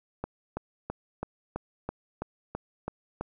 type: click train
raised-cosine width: 1 ms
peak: -18 dBFS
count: 10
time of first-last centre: 0.24-3.21 s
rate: 3.03 Hz
effects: none